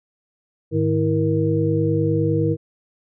sine tone cluster, 105.1 / 154.9 / 324.4 / 471.1 Hz, G#2 / D#3 / E4 / A#4, +21 / -7 / -28 / +18 cents, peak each -22 dBFS, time 0.71-2.57 s, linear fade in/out 50 ms, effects none

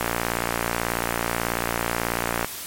click train, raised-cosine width 0.5 ms, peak -7 dBFS, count 143, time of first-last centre 0.01-2.446 s, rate 58.3 Hz, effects white hiss -34 dBFS RMS until 2.66 s + MP3 64 kbps

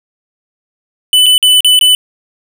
square tone with dropouts, 2997 Hz, F#7, 22 cents sharp, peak -5 dBFS, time 1.13-1.95 s, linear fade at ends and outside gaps 1 ms, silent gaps 1.26-1.264 / 1.38-1.427 / 1.606-1.646 / 1.791-1.811 s, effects none

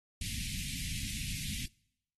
pink band-stop noise, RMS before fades -38 dBFS, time 0.21-1.66 s, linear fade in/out 5 ms, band 240 to 2100 Hz, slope 48 dB/octave, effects noise-tail reverb RT60 0.8 s tail -26 dB re dry + AAC 32 kbps

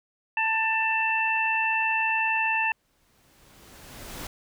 harmonic tone, 889 Hz, A5, 18 cents sharp, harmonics 1 / 2 / 3, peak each -27 / -28 / -25 dBFS, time 0.37-2.72 s, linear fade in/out 2 ms
pink noise with exponential growth, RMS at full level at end -36 dBFS, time 2.61-4.27 s, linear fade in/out 2 ms, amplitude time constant 360 ms
effects none

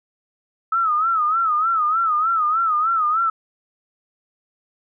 sine tone with vibrato, 1284 Hz, E6, 46 cents flat, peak -16 dBFS, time 0.72-3.3 s, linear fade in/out 5 ms, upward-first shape sine, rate 3.3 Hz, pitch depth 110 cents each way, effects none

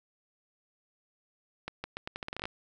accelerating click train, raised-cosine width 0.3 ms, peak -20 dBFS, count 13, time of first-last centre 1.68-2.455 s, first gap 160 ms, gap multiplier 0.81, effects none

